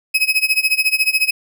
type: tone with tremolo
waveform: 35% pulse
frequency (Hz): 2548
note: D#7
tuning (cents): +41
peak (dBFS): -9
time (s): 0.14-1.31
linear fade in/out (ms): 10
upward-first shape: sine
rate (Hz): 14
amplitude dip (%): 90
effects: none